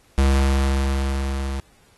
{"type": "tone with level ramp", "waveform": "square", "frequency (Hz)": 67.8, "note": "C#2", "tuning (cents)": -38, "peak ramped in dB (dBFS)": [-14, -25], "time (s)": [0.18, 1.6], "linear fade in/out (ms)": 0, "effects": ["pink hiss -57 dBFS RMS until 1.97 s", "AAC 32 kbps"]}